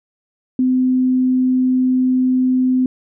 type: tone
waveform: sine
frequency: 255.8 Hz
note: C4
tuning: 39 cents flat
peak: -12 dBFS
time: 0.59-2.86 s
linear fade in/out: 2 ms
effects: none